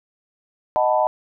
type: chord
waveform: sine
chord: B dominant seventh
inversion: first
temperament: equal with one note detuned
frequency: 622.3 / 742.6 / 880 / 987.8 Hz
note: D#5 / F#5 / A5 / B5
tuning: 0 / +6 / 0 / 0 cents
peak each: -19 / -22 / -21 / -24 dBFS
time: 0.76-1.07 s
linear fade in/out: 0 ms
effects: none